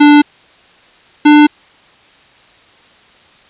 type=tone pair in turn; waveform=square; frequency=293.7 / 297.6 Hz; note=D4 / D4; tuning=0 / +23 cents; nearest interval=unison; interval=23 cents; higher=second; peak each=-3 dBFS; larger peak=neither; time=0-0.22 / 1.25-1.47 s; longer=neither; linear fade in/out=10 ms; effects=white hiss -45 dBFS RMS until 3.49 s + resampled to 8000 Hz